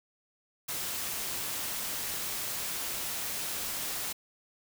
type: noise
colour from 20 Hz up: white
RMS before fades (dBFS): -35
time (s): 0.68-4.13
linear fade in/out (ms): 10
effects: none